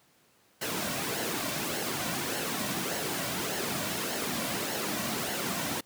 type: noise with flanger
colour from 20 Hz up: pink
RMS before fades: -32 dBFS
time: 0.61-5.81 s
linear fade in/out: 10 ms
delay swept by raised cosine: 0.82 to 2.42 ms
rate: 1.7 Hz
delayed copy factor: -0.5
effects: pink hiss -64 dBFS RMS until 5.85 s + high-pass 150 Hz 12 dB/octave